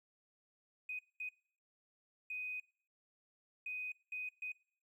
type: tone bursts at uneven times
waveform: triangle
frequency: 2500 Hz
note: D#7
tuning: 8 cents sharp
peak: -36 dBFS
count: 6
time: 0.89-0.99 / 1.2-1.29 / 2.3-2.6 / 3.66-3.92 / 4.12-4.29 / 4.42-4.52 s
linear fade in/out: 5 ms
effects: noise-tail reverb RT60 0.6 s tail -26 dB re dry + tanh soft clip ceiling -38 dBFS